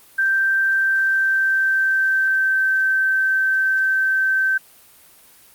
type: tone with pitch glide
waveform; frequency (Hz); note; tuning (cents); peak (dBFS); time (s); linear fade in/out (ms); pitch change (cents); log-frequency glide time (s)
sine; 1568 to 1549.1; G6 to G6; 0 to -21; -15; 0.18-4.58; 10; -21; 0.66-2.71
effects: white hiss -49 dBFS RMS until 5.54 s + Opus 32 kbps